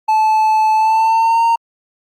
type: tone with pitch glide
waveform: triangle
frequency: 870 to 921.7 Hz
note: A5 to A#5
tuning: -20 to -20 cents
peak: -8 dBFS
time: 0.08-1.56 s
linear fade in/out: 10 ms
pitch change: +100 cents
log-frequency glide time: 0.74-1.44 s
effects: Opus 48 kbps